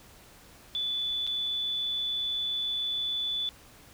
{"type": "tone with dropouts", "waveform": "sine", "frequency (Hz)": 3473, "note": "A7", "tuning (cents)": -23, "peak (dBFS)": -28, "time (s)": [0.75, 3.49], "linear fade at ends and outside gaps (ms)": 0, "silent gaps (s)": [1.267, 1.274], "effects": ["pink hiss -54 dBFS RMS until 3.93 s"]}